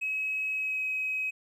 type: tone with pitch glide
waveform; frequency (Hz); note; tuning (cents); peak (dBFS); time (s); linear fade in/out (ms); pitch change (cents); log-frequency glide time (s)
triangle; 2558 to 2539; D#7 to D#7; +47 to +34; -25; 0.01-1.31; 20; -13; 0.51-0.84
effects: tanh soft clip ceiling -26 dBFS